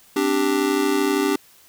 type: chord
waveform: square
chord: C suspended second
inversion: none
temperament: just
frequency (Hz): 261.6 / 294.3 / 392.4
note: C4 / D4 / G4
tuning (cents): 0 / +4 / +2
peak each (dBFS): -27 / -22 / -22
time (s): 0.16-1.36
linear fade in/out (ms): 5
effects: white hiss -52 dBFS RMS until 1.68 s